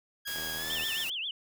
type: tone with pitch glide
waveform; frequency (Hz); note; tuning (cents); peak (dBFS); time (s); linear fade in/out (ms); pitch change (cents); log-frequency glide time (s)
20% pulse; 1645 to 1783.6; G#6 to A6; -17 to +23; -30; 0.25-1.05; 20; +140; 0.56-0.73
type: noise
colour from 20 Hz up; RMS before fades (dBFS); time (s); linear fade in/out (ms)
white; -40; 0.27-1.1; 5
type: click train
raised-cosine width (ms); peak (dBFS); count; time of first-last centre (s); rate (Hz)
1; -30; 39; 0.36-0.835; 80
type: tone with vibrato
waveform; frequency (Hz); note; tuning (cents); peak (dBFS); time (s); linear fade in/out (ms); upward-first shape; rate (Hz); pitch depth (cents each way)
sine; 3014; F#7; +31; -32; 0.7-1.31; 2; triangle; 7.5; 290
effects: none